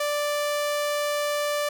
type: tone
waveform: sawtooth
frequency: 587.3 Hz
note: D5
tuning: in tune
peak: -20 dBFS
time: 0-1.69 s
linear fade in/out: 5 ms
effects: none